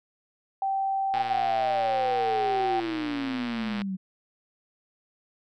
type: tone with pitch glide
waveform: sine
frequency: 778 to 770.4 Hz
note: G5 to G5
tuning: -13 to -30 cents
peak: -24 dBFS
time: 0.62-2.8 s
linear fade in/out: 2 ms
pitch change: -17 cents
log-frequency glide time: 1.9-2.29 s
type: click train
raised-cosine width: 0.3 ms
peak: -19 dBFS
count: 317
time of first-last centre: 1.14-3.818 s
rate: 118 Hz
type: exponential sweep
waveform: sine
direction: down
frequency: 830.6 to 185 Hz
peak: -28 dBFS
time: 1.14-3.97 s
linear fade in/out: 20 ms
effects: none